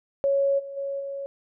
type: tone with level steps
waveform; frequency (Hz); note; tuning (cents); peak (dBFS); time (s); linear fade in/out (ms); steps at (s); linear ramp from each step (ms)
sine; 554.4; C#5; 0; -19 / -34 / -27 / -30; 0.24-1.26; 0; 0.58 / 0.76 / 0.99; 20
effects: none